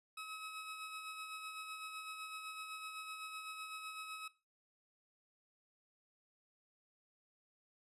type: tone with tremolo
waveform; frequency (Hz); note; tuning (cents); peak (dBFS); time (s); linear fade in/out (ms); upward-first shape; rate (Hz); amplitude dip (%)
20% pulse; 1281; E6; -50; -39; 0.17-4.28; 5; sine; 7.9; 40
effects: noise-tail reverb RT60 0.3 s tail -18 dB re dry + resampled to 32000 Hz